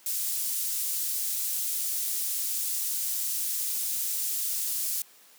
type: high-pass noise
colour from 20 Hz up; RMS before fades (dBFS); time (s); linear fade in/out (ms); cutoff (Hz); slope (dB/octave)
pink; -30; 0.06-5.02; 2; 8700; 12
effects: white hiss -56 dBFS RMS until 5.38 s + high-pass 200 Hz 12 dB/octave